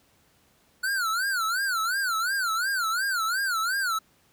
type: tone with vibrato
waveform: square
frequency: 1451 Hz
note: F#6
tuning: 34 cents flat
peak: -25 dBFS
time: 0.83-3.99 s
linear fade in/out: 10 ms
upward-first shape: sine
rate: 2.8 Hz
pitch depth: 190 cents each way
effects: pink hiss -63 dBFS RMS until 4.32 s + high-pass 60 Hz 12 dB/octave